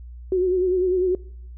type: tone with vibrato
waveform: sine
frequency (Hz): 367.3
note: F#4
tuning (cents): -13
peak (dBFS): -17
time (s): 0.32-1.15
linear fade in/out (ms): 2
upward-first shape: sine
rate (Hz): 10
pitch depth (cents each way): 51
effects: noise-tail reverb RT60 0.7 s tail -23 dB re dry + added 60 Hz sine -36 dBFS peak until 1.57 s